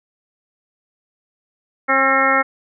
harmonic tone with a mistuned harmonic, 269.1 Hz, C4, 49 cents sharp, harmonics 1 / 2 / 3 / 4 / 5 / 6 / 7 / 8, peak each -25 / -21 / -22 / -24 / -17 / -28 / -19 / -21 dBFS, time 1.88-2.43 s, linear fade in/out 20 ms, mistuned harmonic 7, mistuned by -38 cents, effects none

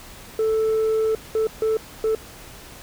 sine tone bursts at uneven times, 440 Hz, A4, in tune, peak -15 dBFS, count 4, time 0.39-1.15 / 1.35-1.47 / 1.62-1.77 / 2.04-2.15 s, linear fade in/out 2 ms, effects tanh soft clip ceiling -17 dBFS + pink hiss -42 dBFS RMS until 2.82 s

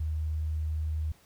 sine tone, 77.78 Hz, D#2, in tune, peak -28 dBFS, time 0-1.12 s, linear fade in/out 5 ms, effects pink hiss -61 dBFS RMS until 1.25 s

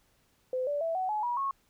sine tone with pitch steps, 511 / 580.2 / 658.9 / 748.1 / 849.5 / 964.6 / 1095.4 Hz, C5 / D5 / E5 / F#5 / G#5 / B5 / C#6, -41 / -21 / -1 / +19 / +39 / -41 / -21 cents, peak -28 dBFS, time 0.53-1.51 s, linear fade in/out 2 ms, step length 140 ms, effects pink hiss -69 dBFS RMS until 1.69 s

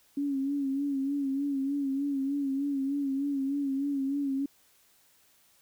sine tone with vibrato, 277.2 Hz, C#4, in tune, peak -27 dBFS, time 0.17-4.46 s, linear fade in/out 5 ms, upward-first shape sine, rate 3.3 Hz, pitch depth 56 cents each way, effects white hiss -64 dBFS RMS until 5.61 s

